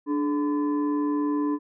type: tone with frequency modulation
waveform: sine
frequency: 293.7 Hz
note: D4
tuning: in tune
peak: -22 dBFS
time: 0.06-1.59 s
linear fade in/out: 50 ms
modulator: 722 Hz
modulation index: 0.56
effects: none